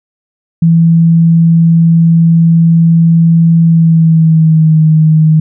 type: tone with pitch glide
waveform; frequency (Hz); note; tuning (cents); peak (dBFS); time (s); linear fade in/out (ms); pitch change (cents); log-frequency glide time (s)
sine; 165.8 to 156.86; E3 to D#3; +10 to +14; -3; 0.62-5.4; 5; -96; 3.62-4.82
effects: none